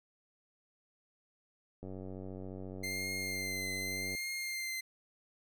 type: click train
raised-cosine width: 2 ms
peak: -32 dBFS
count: 220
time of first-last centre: 1.83-4.15 s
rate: 94.4 Hz
type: tone with vibrato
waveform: sawtooth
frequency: 2093 Hz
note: C7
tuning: in tune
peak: -33 dBFS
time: 2.83-4.81 s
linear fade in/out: 10 ms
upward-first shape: triangle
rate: 0.84 Hz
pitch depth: 34 cents each way
effects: none